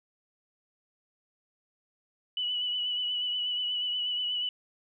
sine tone with vibrato, 2960 Hz, F#7, in tune, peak -28 dBFS, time 2.37-4.49 s, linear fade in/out 2 ms, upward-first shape triangle, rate 8.3 Hz, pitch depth 34 cents each way, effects none

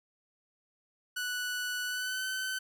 sawtooth tone with pitch glide, 1480 to 1523.4 Hz, F#6 to G6, 0 to -50 cents, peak -29 dBFS, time 1.16-2.59 s, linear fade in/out 10 ms, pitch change +50 cents, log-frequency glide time 1.85-2.25 s, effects none

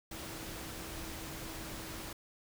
sine tone in noise, 324.2 Hz, E4, 29 cents flat, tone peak -50 dBFS, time 0.11-2.13 s, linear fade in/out 5 ms, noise pink, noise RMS -44 dBFS, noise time 0.11-2.13 s, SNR -9 dB, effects none

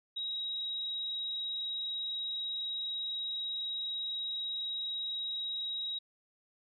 sine tone, 3819 Hz, A#7, 41 cents sharp, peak -34 dBFS, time 0.16-5.99 s, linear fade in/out 10 ms, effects none

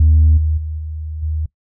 sine tone with level steps, 77.78 Hz, D#2, in tune, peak -6 / -13 / -21 / -23 / -17 dBFS, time 0-1.46 s, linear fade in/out 5 ms, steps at 0.37 / 0.57 / 0.78 / 1.22 s, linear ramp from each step 10 ms, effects noise-tail reverb RT60 0.1 s tail -21 dB re dry + tanh soft clip ceiling -4 dBFS

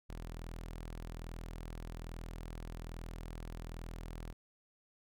sawtooth tone, 41.2 Hz, E1, in tune, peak -39 dBFS, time 0.09-4.33 s, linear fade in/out 10 ms, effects none

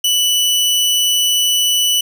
sawtooth tone, 2969 Hz, F#7, 5 cents sharp, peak -9 dBFS, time 0.04-2.01 s, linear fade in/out 5 ms, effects none

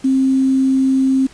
sine tone with quantisation, 265.2 Hz, C4, 23 cents sharp, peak -11 dBFS, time 0.04-1.27 s, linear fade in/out 10 ms, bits 6, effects pink hiss -44 dBFS RMS until 1.33 s + resampled to 22050 Hz

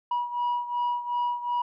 sine beating tone pair, 967 / 969.7 Hz, B5 / B5, -37 / -32 cents, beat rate 2.7 Hz, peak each -25 / -29 dBFS, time 0.11-1.62 s, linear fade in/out 5 ms, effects tanh soft clip ceiling -22 dBFS

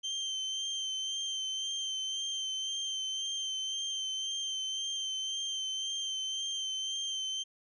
35% pulse tone with vibrato, 3127 Hz, G7, 5 cents flat, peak -31 dBFS, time 0.03-7.44 s, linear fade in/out 20 ms, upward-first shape sine, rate 1.9 Hz, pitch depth 24 cents each way, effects resampled to 24000 Hz

